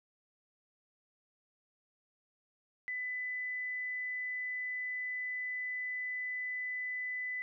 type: tone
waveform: sine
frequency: 2000 Hz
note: B6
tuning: 21 cents sharp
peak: -35 dBFS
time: 2.88-7.42 s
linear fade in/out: 0 ms
effects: none